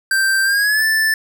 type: tone with pitch glide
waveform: square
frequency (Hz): 1568 to 1760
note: G6 to A6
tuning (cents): 0 to 0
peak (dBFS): -14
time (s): 0.11-1.14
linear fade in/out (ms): 2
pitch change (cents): +200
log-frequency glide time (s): 0.44-0.84
effects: none